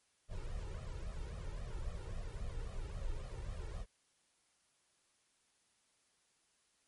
brown noise with flanger, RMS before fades -42 dBFS, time 0.28-3.86 s, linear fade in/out 50 ms, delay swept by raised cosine 1.6 to 2.24 ms, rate 3.7 Hz, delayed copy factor +0.9, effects white hiss -75 dBFS RMS until 6.87 s + MP3 48 kbps

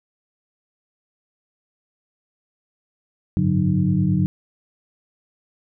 sine tone cluster, 96.1 / 105.5 / 144.3 / 183.9 / 306.6 Hz, G2 / G#2 / D3 / F#3 / D#4, -34 / +28 / -30 / -10 / -25 cents, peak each -25 / -27 / -21 / -19 / -27 dBFS, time 3.37-4.26 s, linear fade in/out 0 ms, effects none

